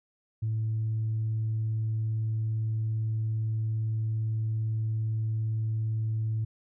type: tone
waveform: sine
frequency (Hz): 110.3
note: A2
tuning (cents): +5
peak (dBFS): -25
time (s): 0.42-6.45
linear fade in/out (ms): 10
effects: tanh soft clip ceiling -23 dBFS